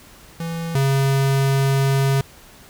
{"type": "tone pair in turn", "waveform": "square", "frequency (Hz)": [166.2, 136.41], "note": ["E3", "C#3"], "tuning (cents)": [15, -27], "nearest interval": "minor third", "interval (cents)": 342, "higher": "first", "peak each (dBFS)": [-25, -16], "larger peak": "second", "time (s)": [[0.4, 0.75], [0.75, 2.21]], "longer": "second", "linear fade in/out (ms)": 2, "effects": ["pink hiss -46 dBFS RMS until 2.69 s"]}